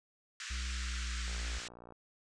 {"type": "band-pass noise", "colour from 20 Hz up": "pink", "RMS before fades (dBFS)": -44, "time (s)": [0.4, 1.68], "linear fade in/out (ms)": 2, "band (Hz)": [1300, 7900], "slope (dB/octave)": 48}
{"type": "tone with pitch glide", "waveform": "triangle", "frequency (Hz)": [62.3, 58.13], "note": ["B1", "A#1"], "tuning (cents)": [16, -4], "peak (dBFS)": -34, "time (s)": [0.5, 1.59], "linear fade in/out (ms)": 10, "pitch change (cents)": -120, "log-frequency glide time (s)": [0.67, 1.44]}
{"type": "click train", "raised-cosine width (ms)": 1, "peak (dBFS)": -38, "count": 39, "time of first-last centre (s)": [1.28, 1.923], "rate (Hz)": 59.1}
{"effects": []}